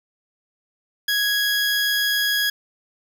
20% pulse tone, 1661.2 Hz, G#6, in tune, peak -14 dBFS, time 1.08-2.5 s, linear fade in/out 5 ms, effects none

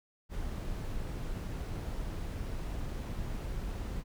brown noise, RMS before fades -37 dBFS, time 0.29-4.04 s, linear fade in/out 50 ms, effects none

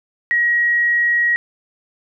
sine tone, 1900 Hz, A#6, 33 cents sharp, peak -13 dBFS, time 0.31-1.36 s, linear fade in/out 0 ms, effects none

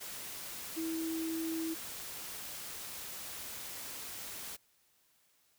sine tone in noise, 324.9 Hz, E4, 25 cents flat, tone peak -34 dBFS, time 0.76-1.75 s, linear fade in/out 20 ms, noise white, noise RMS -44 dBFS, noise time 0-4.57 s, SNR +7 dB, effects white hiss -71 dBFS RMS until 5.58 s

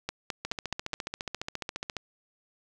two click trains, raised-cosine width 0.2 ms, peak -14 / -16 dBFS, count 5 / 23, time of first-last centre 0.09-0.939 / 0.45-1.967 s, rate 4.71 / 14.5 Hz, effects none

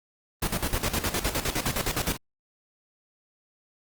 pink noise with tremolo, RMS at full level -26 dBFS, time 0.42-2.17 s, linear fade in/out 5 ms, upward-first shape square, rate 9.7 Hz, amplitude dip 70%, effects Opus 24 kbps

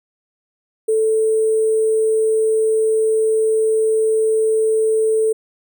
sine tone with sample-and-hold, 440 Hz, A4, in tune, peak -13 dBFS, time 0.88-5.33 s, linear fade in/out 10 ms, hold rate 8820 Hz, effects none

